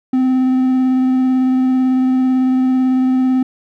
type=tone with vibrato; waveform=triangle; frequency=257.9 Hz; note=C4; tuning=25 cents flat; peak=-9 dBFS; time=0.13-3.43 s; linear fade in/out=5 ms; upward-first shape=sine; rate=18 Hz; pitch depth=12 cents each way; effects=none